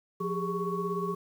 sine tone cluster, 176.3 / 398.9 / 415.6 / 1114 Hz, F3 / G4 / G#4 / C#6, +17 / +30 / +1 / +8 cents, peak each -34 / -34 / -36 / -34 dBFS, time 0.2-1.15 s, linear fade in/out 10 ms, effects 9-bit

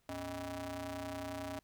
sawtooth ring-modulated tone, 174.61 Hz, F3, in tune, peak -33 dBFS, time 0.09-1.59 s, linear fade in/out 0 ms, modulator 452 Hz, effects pink hiss -75 dBFS RMS until 1.63 s

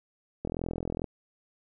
click train, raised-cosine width 2 ms, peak -19 dBFS, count 26, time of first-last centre 0.45-1.042 s, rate 42.2 Hz, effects none

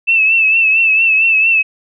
sine tone with vibrato, 2637 Hz, E7, in tune, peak -8 dBFS, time 0.07-1.63 s, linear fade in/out 20 ms, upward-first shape triangle, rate 4.4 Hz, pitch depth 61 cents each way, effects none

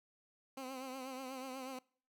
15% pulse tone with vibrato, 261.6 Hz, C4, in tune, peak -37 dBFS, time 0.57-1.79 s, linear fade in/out 5 ms, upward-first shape triangle, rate 8.2 Hz, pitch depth 67 cents each way, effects noise-tail reverb RT60 0.5 s tail -25 dB re dry

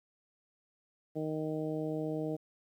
harmonic tone, 155.56 Hz, D#3, in tune, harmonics 1 / 2 / 3 / 4 / 5, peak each -39 / -36 / -38 / -41 / -50 dBFS, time 1.15-2.37 s, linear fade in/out 20 ms, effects 11-bit

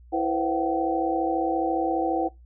sine tone cluster, 331.2 / 487.4 / 522 / 692 / 764 Hz, E4 / B4 / C5 / F5 / G5, +8 / -23 / -4 / -16 / -45 cents, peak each -26 / -32 / -32 / -32 / -26 dBFS, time 0.12-2.29 s, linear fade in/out 20 ms, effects noise-tail reverb RT60 0.2 s tail -21 dB re dry + added 60 Hz sine -47 dBFS peak until 2.45 s

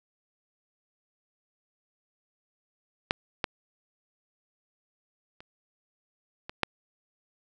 clicks, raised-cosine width 0.3 ms, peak -7 / -10 / -30 / -21 / -7 dBFS, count 5, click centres 3.109 / 3.442 / 5.405 / 6.495 / 6.633 s, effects none

